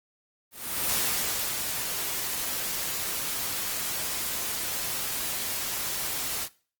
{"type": "noise with ADSR envelope", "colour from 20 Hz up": "white", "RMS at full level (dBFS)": -26, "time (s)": [0.51, 6.49], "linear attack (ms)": 390, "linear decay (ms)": 650, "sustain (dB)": -5, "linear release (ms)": 63, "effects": ["noise-tail reverb RT60 0.4 s tail -20 dB re dry", "Opus 24 kbps"]}